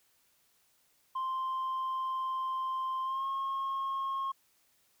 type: tone with pitch glide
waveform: sine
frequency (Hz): 1046.5 to 1080.9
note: C6 to C#6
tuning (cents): 0 to -44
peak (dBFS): -29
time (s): 1.15-4.32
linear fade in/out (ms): 10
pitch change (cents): +56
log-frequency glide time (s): 3.03-3.26
effects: tanh soft clip ceiling -30 dBFS + white hiss -70 dBFS RMS until 5 s